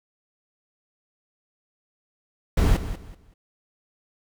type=noise with echo; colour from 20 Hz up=brown; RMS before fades=-18 dBFS; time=2.57-2.77 s; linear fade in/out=5 ms; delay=190 ms; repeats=3; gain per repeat=-12 dB; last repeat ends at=3.34 s; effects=none